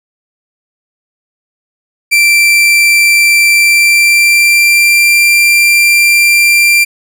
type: tone with pitch glide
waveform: 40% pulse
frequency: 2349 to 2369 Hz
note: D7 to D7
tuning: 0 to +14 cents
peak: -4 dBFS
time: 2.11-6.85 s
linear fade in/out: 20 ms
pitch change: +14 cents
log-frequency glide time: 3.49-5.2 s
effects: none